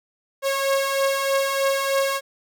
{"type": "beating tone pair", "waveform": "sawtooth", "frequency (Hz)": [544, 547.2], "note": ["C#5", "C#5"], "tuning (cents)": [-33, -23], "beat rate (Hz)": 3.2, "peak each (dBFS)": [-22, -17], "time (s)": [0.42, 2.21], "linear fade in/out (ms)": 50, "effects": []}